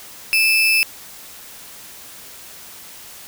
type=tone pair together; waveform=35% pulse; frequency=2420 / 2626 Hz; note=D#7 / E7; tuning=-49 / -7 cents; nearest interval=minor second; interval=142 cents; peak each=-22 / -12 dBFS; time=0.33-0.83 s; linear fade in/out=0 ms; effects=white hiss -39 dBFS RMS until 3.27 s